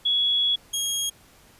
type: tone pair in turn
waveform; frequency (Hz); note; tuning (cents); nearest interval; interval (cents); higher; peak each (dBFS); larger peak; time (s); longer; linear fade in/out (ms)
sine / 20% pulse; 3363 / 3277; G#7 / G#7; +21 / -24; unison; 45; first; -19; neither; 0.05-0.56 / 0.73-1.1; first; 10
effects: pink hiss -54 dBFS RMS until 1.59 s + resampled to 32000 Hz